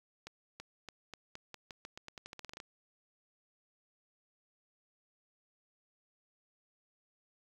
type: accelerating click train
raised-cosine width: 0.2 ms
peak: -28 dBFS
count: 19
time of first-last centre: 0.27-2.601 s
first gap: 330 ms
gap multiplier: 0.87
effects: 9-bit